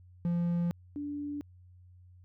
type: tone pair in turn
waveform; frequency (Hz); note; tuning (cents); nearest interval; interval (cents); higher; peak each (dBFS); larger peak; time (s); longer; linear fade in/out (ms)
triangle / sine; 172.4 / 290.3; F3 / D4; -22 / -20; major sixth; 902; second; -25 / -34; first; 0.25-0.71 / 0.96-1.41; first; 0
effects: added 90 Hz sine -53 dBFS peak until 2.24 s